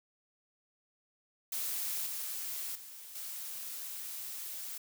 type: noise with level steps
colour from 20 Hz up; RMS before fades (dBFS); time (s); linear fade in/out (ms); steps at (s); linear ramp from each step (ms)
blue; -36 / -39 / -49 / -42; 1.52-4.78; 5; 2.06 / 2.75 / 3.15; 5
effects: none